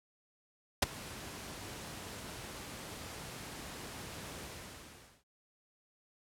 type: noise with ADSR envelope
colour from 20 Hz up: pink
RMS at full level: -24 dBFS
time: 0.82-5.24 s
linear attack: 7 ms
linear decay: 16 ms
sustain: -21 dB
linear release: 820 ms
effects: high-pass 60 Hz 12 dB/octave + low-pass 12000 Hz 12 dB/octave